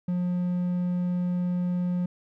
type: tone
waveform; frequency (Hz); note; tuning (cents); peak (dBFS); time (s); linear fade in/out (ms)
triangle; 178.3; F3; +36; -22; 0.08-2.06; 5
effects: none